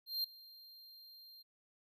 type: tone with ADSR envelope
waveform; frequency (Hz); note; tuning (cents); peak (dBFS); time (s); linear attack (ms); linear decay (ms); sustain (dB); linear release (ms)
square; 4186; C8; 0; -33; 0.06-1.43; 180; 5; -22; 18
effects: none